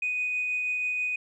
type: tone with tremolo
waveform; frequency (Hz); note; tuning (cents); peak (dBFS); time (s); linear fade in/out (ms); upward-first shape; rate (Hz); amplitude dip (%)
sine; 2489; D#7; 0; -24; 0.02-1.16; 5; triangle; 6.2; 25
effects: tanh soft clip ceiling -21 dBFS